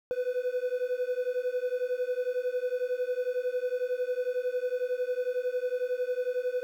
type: beating tone pair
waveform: triangle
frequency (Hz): 493.9 / 504.9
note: B4 / B4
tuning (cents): 0 / +38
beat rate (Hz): 11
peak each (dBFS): -29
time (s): 0.11-6.63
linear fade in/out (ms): 0
effects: 10-bit